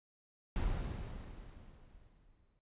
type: noise with exponential decay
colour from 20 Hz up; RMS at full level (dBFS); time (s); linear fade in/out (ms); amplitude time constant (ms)
brown; -33; 0.56-2.59; 0; 440
effects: noise-tail reverb RT60 0.2 s tail -20 dB re dry + resampled to 8000 Hz